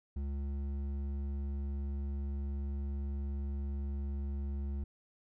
triangle tone with hard clipping, 69.9 Hz, C#2, 15 cents sharp, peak -36 dBFS, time 0.16-4.84 s, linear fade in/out 5 ms, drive 12 dB, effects none

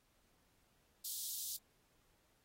white high-pass noise, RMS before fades -43 dBFS, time 1.04-1.57 s, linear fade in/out 10 ms, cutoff 3500 Hz, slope 48 dB/octave, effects pink hiss -75 dBFS RMS until 2.44 s + AAC 48 kbps

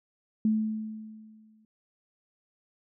sine tone with exponential decay, 217.4 Hz, A3, 21 cents flat, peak -20 dBFS, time 0.45-1.65 s, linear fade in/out 2 ms, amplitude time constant 260 ms, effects none

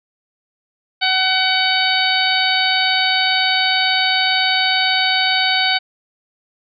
harmonic tone, 753 Hz, F#5, 30 cents sharp, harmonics 1 / 2 / 3 / 4 / 5 / 6, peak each -21 / -21 / -21 / -21 / -21 / -21 dBFS, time 1.01-5.79 s, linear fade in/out 20 ms, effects none

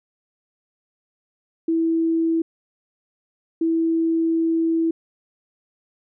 sine tone pair in turn, 327.9 / 327.9 Hz, E4 / E4, -9 / -9 cents, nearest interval unison, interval 0 cents, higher neither, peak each -17 dBFS, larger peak neither, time 1.68-2.42 / 3.61-4.91 s, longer second, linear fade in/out 5 ms, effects none

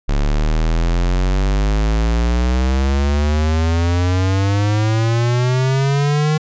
square exponential sweep, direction up, 35 to 155.56 Hz, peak -14 dBFS, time 0.08-6.38 s, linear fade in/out 10 ms, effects resampled to 16000 Hz

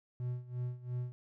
triangle tone with tremolo, 123.7 Hz, B2, 3 cents sharp, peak -31 dBFS, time 0.2-1.12 s, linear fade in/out 0 ms, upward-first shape sine, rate 2.9 Hz, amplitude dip 85%, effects none

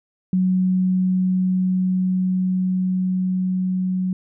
sine tone with level ramp, 185 Hz, F#3, in tune, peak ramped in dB -15 to -19 dBFS, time 0.33-4.13 s, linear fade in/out 2 ms, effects none

